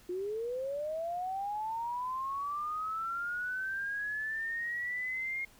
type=linear sweep; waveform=sine; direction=up; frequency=349.4 to 2144 Hz; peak=-33 dBFS; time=0.09-5.45 s; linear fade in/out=5 ms; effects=pink hiss -60 dBFS RMS until 5.59 s